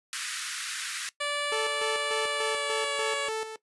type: high-pass noise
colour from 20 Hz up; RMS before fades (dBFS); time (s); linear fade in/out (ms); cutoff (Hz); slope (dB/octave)
pink; -34; 0.13-1.09; 0; 1300; 48
type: tone with pitch glide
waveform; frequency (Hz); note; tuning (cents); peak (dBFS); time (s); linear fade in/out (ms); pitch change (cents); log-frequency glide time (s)
10% pulse; 581 to 564.5; D5 to C#5; -19 to +31; -20; 1.2-3.29; 10; -50; 2.32-3.08
type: tone with tremolo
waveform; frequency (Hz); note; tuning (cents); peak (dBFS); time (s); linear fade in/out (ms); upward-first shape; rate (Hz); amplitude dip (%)
sawtooth; 440; A4; 0; -25; 1.52-3.56; 2; square; 3.4; 60
effects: noise-tail reverb RT60 0.1 s tail -18 dB re dry + resampled to 24000 Hz